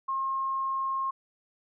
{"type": "tone", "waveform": "sine", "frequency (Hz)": 1072, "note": "C6", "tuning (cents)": 42, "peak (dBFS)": -27, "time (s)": [0.08, 1.11], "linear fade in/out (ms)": 10, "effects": []}